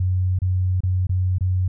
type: tone with dropouts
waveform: sine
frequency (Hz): 92.1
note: F#2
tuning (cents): -7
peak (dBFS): -17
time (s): 0-1.68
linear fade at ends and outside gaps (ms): 5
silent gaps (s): 0.389-0.418 / 0.806-0.834 / 1.07-1.093 / 1.384-1.408
effects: none